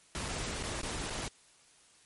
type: noise with dropouts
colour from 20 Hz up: pink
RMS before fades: -37 dBFS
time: 0.15-1.28 s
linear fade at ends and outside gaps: 0 ms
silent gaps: 0.282-0.286 / 0.626-0.636 / 0.815-0.832 / 1.098-1.104 s
effects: white hiss -62 dBFS RMS until 2.05 s + MP3 48 kbps